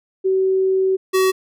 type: tone pair in turn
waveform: sine / square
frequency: 380 / 377.4 Hz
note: F#4 / F#4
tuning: +46 / +34 cents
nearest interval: unison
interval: 12 cents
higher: first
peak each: -14 dBFS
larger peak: neither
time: 0.24-0.97 / 1.13-1.32 s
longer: first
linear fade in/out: 20 ms
effects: none